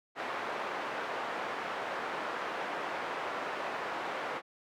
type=band-pass noise; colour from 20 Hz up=pink; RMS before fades=-37 dBFS; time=0.15-4.42 s; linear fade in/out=50 ms; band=560 to 1700 Hz; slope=12 dB/octave; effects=none